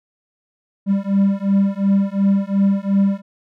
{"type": "beating tone pair", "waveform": "triangle", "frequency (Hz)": [196, 198.8], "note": ["G3", "G3"], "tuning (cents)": [0, 25], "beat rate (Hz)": 2.8, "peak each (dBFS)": -15, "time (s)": [0.86, 3.22], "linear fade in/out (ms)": 50, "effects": []}